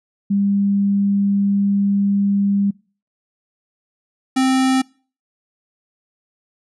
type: tone pair in turn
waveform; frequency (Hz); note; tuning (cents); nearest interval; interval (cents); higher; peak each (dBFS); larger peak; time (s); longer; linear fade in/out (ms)
sine / square; 199.9 / 261.9; G3 / C4; +34 / +2; perfect fourth; 468; second; -14; neither; 0.3-2.71 / 4.36-4.82; first; 10
effects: noise-tail reverb RT60 0.4 s tail -25 dB re dry + resampled to 24000 Hz